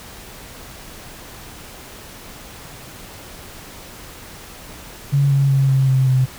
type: tone with pitch steps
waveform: sine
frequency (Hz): 140.5 / 138.25 / 136.03 / 133.85 / 131.7 / 129.59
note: C#3 / C#3 / C#3 / C3 / C3 / C3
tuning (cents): +24 / -4 / -32 / +40 / +12 / -16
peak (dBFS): -12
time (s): 5.12-6.26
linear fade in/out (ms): 20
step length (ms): 190
effects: pink hiss -38 dBFS RMS until 6.38 s